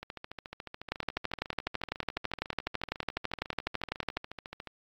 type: two click trains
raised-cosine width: 0.3 ms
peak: -24 / -14 dBFS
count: 66 / 40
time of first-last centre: 0.03-4.673 / 0.92-4.17 s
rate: 14 / 12 Hz
effects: AAC 64 kbps